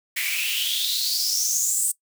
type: noise with high-pass filter sweep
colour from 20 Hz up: white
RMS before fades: -24 dBFS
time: 0.16-1.92 s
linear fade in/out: 10 ms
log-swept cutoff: 2100 to 8600 Hz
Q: 7.6
effects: noise-tail reverb RT60 0.1 s tail -20 dB re dry